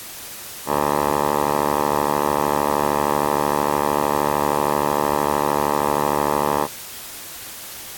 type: tone with band-pass filter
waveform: 10% pulse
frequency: 73.1 Hz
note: D2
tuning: 7 cents flat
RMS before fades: -20 dBFS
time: 0.66-6.68 s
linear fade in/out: 50 ms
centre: 800 Hz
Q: 4.2
effects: white hiss -35 dBFS RMS until 7.97 s + AAC 64 kbps